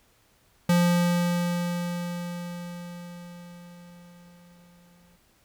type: tone with exponential decay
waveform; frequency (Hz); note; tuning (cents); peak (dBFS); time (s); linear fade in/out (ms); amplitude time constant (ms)
square; 174.61; F3; 0; -18; 0.69-5.16; 5; 970
effects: pink hiss -63 dBFS RMS until 5.44 s